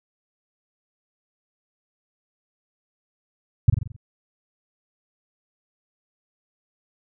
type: tone with echo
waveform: sine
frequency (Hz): 107.9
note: A2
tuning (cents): -33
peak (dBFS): -7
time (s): 3.68-3.7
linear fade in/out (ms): 5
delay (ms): 44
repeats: 6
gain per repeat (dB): -5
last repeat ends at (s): 3.964
effects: none